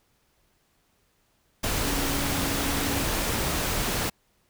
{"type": "tone in noise", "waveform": "sine", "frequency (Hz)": 280, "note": "C#4", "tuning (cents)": 18, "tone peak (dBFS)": -32, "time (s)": [1.86, 3.03], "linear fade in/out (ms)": 10, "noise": "pink", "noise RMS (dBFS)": -27, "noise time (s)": [1.63, 4.1], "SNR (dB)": -8, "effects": ["pink hiss -68 dBFS RMS until 4.49 s"]}